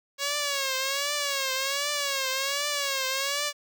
5% pulse tone with vibrato, 554.4 Hz, C#5, in tune, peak -15 dBFS, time 0.18-3.53 s, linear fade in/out 50 ms, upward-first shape triangle, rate 1.3 Hz, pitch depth 110 cents each way, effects none

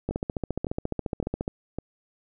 two click trains, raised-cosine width 2 ms, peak -17 / -14 dBFS, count 4 / 21, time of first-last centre 0.11-1.786 / 0.09-1.479 s, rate 1.79 / 14.4 Hz, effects none

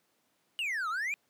triangle exponential two-way sweep, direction down then up, 2960 to 1217 to 2481 Hz, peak -29 dBFS, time 0.59-1.14 s, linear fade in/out 0 ms, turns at 0.89 s, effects pink hiss -73 dBFS RMS until 1.29 s + high-pass 200 Hz 12 dB/octave

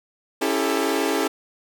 sawtooth chord, A dominant seventh, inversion first, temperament equal with one note detuned, 277.2 / 329.6 / 398.6 / 440 Hz, C#4 / E4 / G4 / A4, 0 / 0 / +29 / 0 cents, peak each -22 dBFS, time 0.41-1.28 s, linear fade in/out 10 ms, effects none

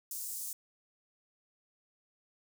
pink high-pass noise, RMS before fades -40 dBFS, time 0.11-0.53 s, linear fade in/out 2 ms, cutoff 6900 Hz, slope 24 dB/octave, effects none

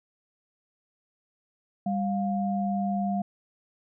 sine tone pair together, 198.2 / 704.9 Hz, G3 / F5, +19 / +16 cents, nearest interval octave + minor seventh, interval 2197 cents, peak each -26 / -30 dBFS, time 1.86-3.22 s, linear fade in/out 5 ms, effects none

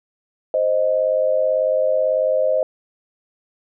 sine tone pair together, 523.3 / 621.5 Hz, C5 / D#5, 0 / -2 cents, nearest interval minor third, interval 298 cents, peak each -18 dBFS, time 0.54-2.63 s, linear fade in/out 2 ms, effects none

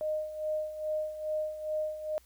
sine tone with tremolo, 616 Hz, D#5, 17 cents flat, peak -28 dBFS, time 0.01-2.18 s, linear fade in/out 0 ms, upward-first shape sine, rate 2.4 Hz, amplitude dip 70%, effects added 60 Hz sine -61 dBFS peak until 2.25 s + white hiss -64 dBFS RMS until 2.25 s

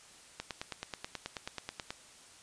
click train, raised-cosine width 0.2 ms, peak -20 dBFS, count 15, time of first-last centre 0.4-1.905 s, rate 9.3 Hz, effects white hiss -56 dBFS RMS until 2.42 s + resampled to 22050 Hz

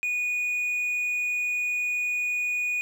triangle tone, 2463 Hz, D#7, 18 cents flat, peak -23 dBFS, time 0.03-2.81 s, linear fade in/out 0 ms, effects none

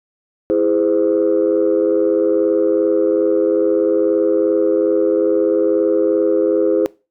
sine chord, E augmented, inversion none, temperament just, 329.6 / 412 / 515 Hz, E4 / G#4 / B#4, 0 / -14 / -28 cents, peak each -16 dBFS, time 0.5-6.86 s, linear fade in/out 0 ms, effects noise-tail reverb RT60 0.3 s tail -23 dB re dry + tanh soft clip ceiling -6 dBFS

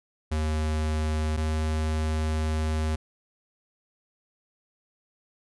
square tone pair in turn, 77.5 / 78.08 Hz, D#2 / D#2, -6 / +7 cents, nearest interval unison, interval 13 cents, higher second, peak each -25 dBFS, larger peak neither, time 0.31-1.37 / 1.37-2.96 s, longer second, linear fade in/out 10 ms, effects resampled to 24000 Hz

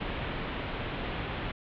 pink low-pass noise, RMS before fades -35 dBFS, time 0-1.52 s, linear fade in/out 10 ms, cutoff 3500 Hz, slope 48 dB/octave, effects none

